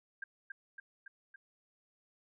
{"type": "tone with echo", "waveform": "sine", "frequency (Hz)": 1600, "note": "G6", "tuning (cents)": 35, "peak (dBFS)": -38, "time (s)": [0.22, 0.24], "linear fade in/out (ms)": 5, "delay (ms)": 280, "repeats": 4, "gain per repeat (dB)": -3, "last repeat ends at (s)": 1.36, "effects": []}